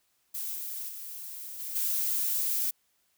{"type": "noise with level steps", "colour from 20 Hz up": "violet", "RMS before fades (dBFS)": [-35, -37, -41, -37, -29], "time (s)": [0.34, 2.71], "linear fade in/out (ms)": 10, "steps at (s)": [0.55, 0.88, 1.59, 1.75], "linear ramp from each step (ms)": 10, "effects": ["white hiss -72 dBFS RMS until 3.17 s"]}